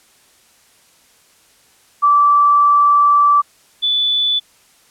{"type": "tone pair in turn", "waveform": "sine", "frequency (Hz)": [1162, 3475], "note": ["D6", "A7"], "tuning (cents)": [-19, -22], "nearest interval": "octave + perfect fifth", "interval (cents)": 1897, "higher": "second", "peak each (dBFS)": [-8, -13], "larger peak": "first", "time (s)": [[2.02, 3.42], [3.82, 4.4]], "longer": "first", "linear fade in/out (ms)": 20, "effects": ["white hiss -52 dBFS RMS until 4.9 s", "low-pass 11000 Hz 12 dB/octave"]}